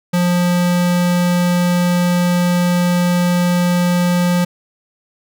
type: tone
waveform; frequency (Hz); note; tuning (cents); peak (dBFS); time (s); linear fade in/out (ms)
square; 176.7; F3; +21; -13; 0.13-4.45; 10
effects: none